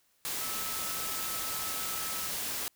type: tone in noise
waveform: sine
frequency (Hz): 1300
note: E6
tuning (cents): -24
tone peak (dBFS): -43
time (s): 0.41-2.27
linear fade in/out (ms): 0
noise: white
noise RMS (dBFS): -35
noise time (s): 0.25-2.68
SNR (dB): -11
effects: white hiss -70 dBFS RMS until 2.75 s